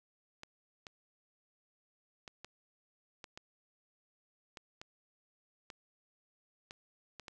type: clicks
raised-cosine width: 0.2 ms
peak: -29 dBFS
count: 12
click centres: 0.434 / 0.868 / 2.278 / 2.446 / 3.242 / 3.375 / 4.572 / 4.815 / 5.702 / 6.709 / 7.197 / 7.282 s
effects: none